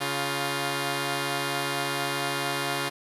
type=tone pair together; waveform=5% pulse; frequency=140 / 352.2 Hz; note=C#3 / F4; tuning=+18 / +15 cents; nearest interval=octave + major third; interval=1597 cents; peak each=-18 dBFS; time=0-2.9 s; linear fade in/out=20 ms; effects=resampled to 32000 Hz + 9-bit